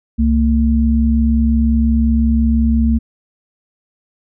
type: tone pair together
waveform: sine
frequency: 67.16 / 227.2 Hz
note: C2 / A#3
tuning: +46 / -44 cents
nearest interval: octave + major sixth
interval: 2110 cents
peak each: -13 dBFS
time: 0.18-2.99 s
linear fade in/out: 20 ms
effects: none